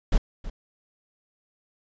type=noise with echo; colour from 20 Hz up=brown; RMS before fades=-18 dBFS; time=0.12-0.18 s; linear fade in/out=5 ms; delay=320 ms; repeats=1; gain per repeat=-15 dB; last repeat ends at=0.5 s; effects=resampled to 16000 Hz